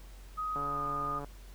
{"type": "tone with pitch glide", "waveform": "sine", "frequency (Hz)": [1255, 1228.5], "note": ["D#6", "D#6"], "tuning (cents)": [15, -22], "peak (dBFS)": -32, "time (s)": [0.37, 1.2], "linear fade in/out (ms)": 20, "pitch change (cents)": -37, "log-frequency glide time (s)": [0.66, 0.8]}
{"type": "click train", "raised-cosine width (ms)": 1, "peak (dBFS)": -28, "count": 99, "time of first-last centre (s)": [0.56, 1.245], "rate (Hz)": 143}
{"effects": ["added 46 Hz sine -47 dBFS peak until 1.54 s", "pink hiss -58 dBFS RMS until 1.54 s"]}